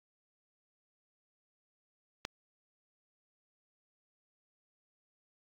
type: click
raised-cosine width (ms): 0.2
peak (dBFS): -17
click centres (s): 2.251
effects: AAC 48 kbps